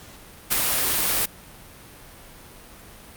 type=noise with ADSR envelope; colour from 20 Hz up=white; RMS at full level=-18 dBFS; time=0.5-1.26 s; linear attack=25 ms; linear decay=6 ms; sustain=-4 dB; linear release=11 ms; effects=pink hiss -45 dBFS RMS until 3.16 s + Opus 48 kbps